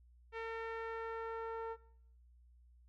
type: tone with low-pass filter sweep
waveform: sawtooth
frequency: 453.1 Hz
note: A#4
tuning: 49 cents flat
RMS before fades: -42 dBFS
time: 0.32-1.77 s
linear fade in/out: 50 ms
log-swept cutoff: 2300 to 1100 Hz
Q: 1.6
effects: noise-tail reverb RT60 0.6 s tail -18 dB re dry + added 60 Hz sine -61 dBFS peak until 2.88 s